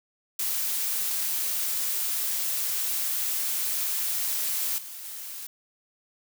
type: noise with level steps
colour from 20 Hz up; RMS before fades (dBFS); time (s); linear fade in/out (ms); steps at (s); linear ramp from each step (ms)
blue; -28 / -40 / -38; 0.39-5.47; 5; 4.78 / 5.04; 2
effects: none